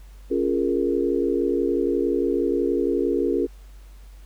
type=chord; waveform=sine; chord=Bb minor seventh; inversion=first; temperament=equal; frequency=277.2 / 349.2 / 415.3 / 466.2 Hz; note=Db4 / F4 / Ab4 / Bb4; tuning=0 / 0 / 0 / 0 cents; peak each=-25 / -24 / -25 / -26 dBFS; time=0.3-3.47 s; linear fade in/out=20 ms; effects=added 48 Hz sine -41 dBFS peak until 4.25 s + pink hiss -57 dBFS RMS until 4.25 s